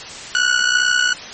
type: tone with amplitude modulation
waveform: sawtooth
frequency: 1470 Hz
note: F#6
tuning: 12 cents flat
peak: -7 dBFS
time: 0.35-1.13 s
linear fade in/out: 0 ms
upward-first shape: sine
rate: 62.4 Hz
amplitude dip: 75%
effects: white hiss -32 dBFS RMS until 1.33 s + MP3 32 kbps